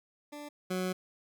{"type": "tone pair in turn", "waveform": "20% pulse", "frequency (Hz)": [293.7, 184.33], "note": ["D4", "F#3"], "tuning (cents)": [0, -6], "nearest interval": "minor sixth", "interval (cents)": 806, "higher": "first", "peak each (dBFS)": [-37, -26], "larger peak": "second", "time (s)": [[0.32, 0.49], [0.7, 0.93]], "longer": "second", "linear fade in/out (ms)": 10, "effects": []}